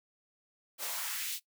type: noise with high-pass filter sweep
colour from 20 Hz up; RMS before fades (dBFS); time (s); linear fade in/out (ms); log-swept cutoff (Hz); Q
white; -37; 0.78-1.4; 50; 440 to 3500; 1.4
effects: noise-tail reverb RT60 0.1 s tail -18 dB re dry